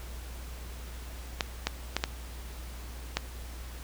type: clicks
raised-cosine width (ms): 0.2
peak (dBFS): -9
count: 5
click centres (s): 1.408 / 1.67 / 1.966 / 2.039 / 3.17
effects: added 60 Hz sine -40 dBFS peak until 3.83 s + pink hiss -48 dBFS RMS until 3.83 s